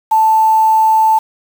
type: tone with quantisation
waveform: sine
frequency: 880 Hz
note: A5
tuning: in tune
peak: -7 dBFS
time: 0.11-1.19 s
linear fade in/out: 10 ms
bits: 5
effects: none